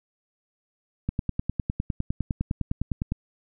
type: click train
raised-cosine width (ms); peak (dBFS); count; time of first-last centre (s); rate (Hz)
5; -13; 21; 1.09-3.12; 9.85
effects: none